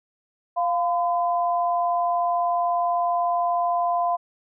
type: tone pair together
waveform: sine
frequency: 698.5 / 1014.7 Hz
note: F5 / B5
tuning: 0 / +47 cents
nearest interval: tritone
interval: 647 cents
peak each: -21 / -25 dBFS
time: 0.56-4.17 s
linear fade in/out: 20 ms
effects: none